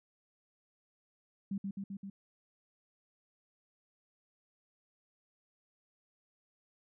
sine tone with echo, 196.9 Hz, G3, 8 cents sharp, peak -33 dBFS, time 1.51-1.58 s, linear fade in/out 5 ms, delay 130 ms, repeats 4, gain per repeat -2 dB, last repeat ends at 2.1 s, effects none

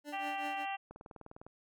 25% pulse tone with tremolo, 293.7 Hz, D4, in tune, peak -37 dBFS, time 0.04-0.66 s, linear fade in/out 50 ms, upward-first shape triangle, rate 5.3 Hz, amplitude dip 90%
harmonic tone, 392 Hz, G4, in tune, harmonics 2 / 3 / 4 / 5 / 6 / 7 / 8, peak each -37 / -48 / -50 / -46 / -53 / -43 / -52 dBFS, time 0.12-0.77 s, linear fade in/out 20 ms
click train, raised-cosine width 1 ms, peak -35 dBFS, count 12, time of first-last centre 0.91-1.466 s, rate 19.8 Hz
effects none

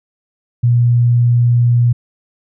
sine tone, 120.2 Hz, B2, 46 cents flat, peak -8 dBFS, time 0.63-1.93 s, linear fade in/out 10 ms, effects none

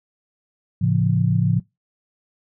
sine chord, A augmented, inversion none, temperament just, 110 / 137.5 / 171.88 Hz, A2 / C#3 / E#3, 0 / -14 / -27 cents, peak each -20 dBFS, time 0.81-1.6 s, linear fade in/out 10 ms, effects noise-tail reverb RT60 0.2 s tail -22 dB re dry

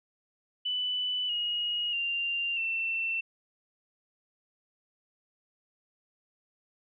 sine tone with pitch steps, 2987 / 2884 / 2784 / 2687 Hz, F#7 / F#7 / F7 / E7, +16 / -45 / -6 / +33 cents, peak -28 dBFS, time 0.65-3.21 s, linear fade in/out 10 ms, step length 640 ms, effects none

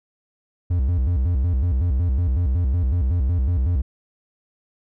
triangle tone with vibrato, 75.1 Hz, D2, 39 cents sharp, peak -15 dBFS, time 0.7-3.82 s, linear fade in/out 10 ms, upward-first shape square, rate 5.4 Hz, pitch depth 270 cents each way, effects none

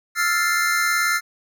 square chord, F major seventh, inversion third, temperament equal, 1318.5 / 1396.9 / 1760 / 2093 Hz, E6 / F6 / A6 / C7, 0 / 0 / 0 / 0 cents, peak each -27 / -23 / -25 / -24 dBFS, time 0.15-1.21 s, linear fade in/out 50 ms, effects none

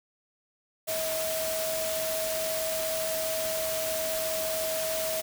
sine tone in noise, 640 Hz, D#5, 49 cents sharp, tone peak -30 dBFS, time 0.87-5.22 s, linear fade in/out 20 ms, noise white, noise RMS -33 dBFS, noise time 0.87-5.22 s, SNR 0 dB, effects none

